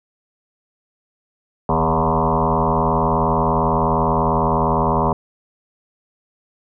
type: tone with frequency modulation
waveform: sine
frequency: 565 Hz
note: C#5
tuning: 33 cents sharp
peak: -14 dBFS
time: 1.69-5.13 s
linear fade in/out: 2 ms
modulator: 79.9 Hz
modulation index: 6.4
effects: none